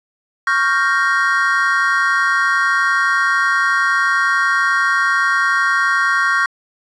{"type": "chord", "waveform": "triangle", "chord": "G half-diminished seventh", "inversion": "second", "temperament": "equal", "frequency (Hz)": [1108.7, 1396.9, 1568, 1864.7], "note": ["Db6", "F6", "G6", "Bb6"], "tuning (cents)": [0, 0, 0, 0], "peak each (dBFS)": -17, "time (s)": [0.47, 6.46], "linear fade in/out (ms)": 2, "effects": ["resampled to 22050 Hz"]}